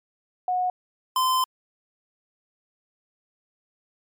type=tone pair in turn; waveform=sine / square; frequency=730 / 1030.5 Hz; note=F#5 / C6; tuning=-24 / -27 cents; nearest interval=tritone; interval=597 cents; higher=second; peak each=-21 / -20 dBFS; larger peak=second; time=0.48-0.7 / 1.16-1.44 s; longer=second; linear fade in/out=2 ms; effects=MP3 96 kbps